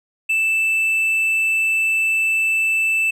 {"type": "tone", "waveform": "triangle", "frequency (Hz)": 2644, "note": "E7", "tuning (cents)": 5, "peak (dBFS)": -14, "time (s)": [0.29, 3.11], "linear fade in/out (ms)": 10, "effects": []}